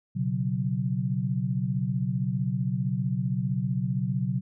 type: chord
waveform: sine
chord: B suspended second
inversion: none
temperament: just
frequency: 123.47 / 138.9 / 185.21 Hz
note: B2 / C#3 / F#3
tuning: 0 / +4 / +2 cents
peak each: -29 dBFS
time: 0.15-4.41 s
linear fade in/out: 20 ms
effects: none